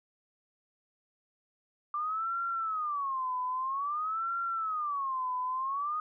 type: tone with vibrato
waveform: sine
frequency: 1174.7 Hz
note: D6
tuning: in tune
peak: -30 dBFS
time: 1.94-6 s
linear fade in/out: 2 ms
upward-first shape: sine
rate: 0.51 Hz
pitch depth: 270 cents each way
effects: none